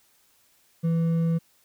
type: tone with hard clipping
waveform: triangle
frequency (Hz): 165.5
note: E3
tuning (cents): +7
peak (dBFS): -22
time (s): 0.83-1.39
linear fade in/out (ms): 20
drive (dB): 8
effects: white hiss -63 dBFS RMS until 1.64 s